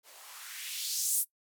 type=noise with band-pass filter sweep; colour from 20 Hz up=violet; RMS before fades=-35 dBFS; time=0.03-1.25 s; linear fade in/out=50 ms; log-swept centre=450 to 11000 Hz; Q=1.8; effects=noise-tail reverb RT60 0.1 s tail -20 dB re dry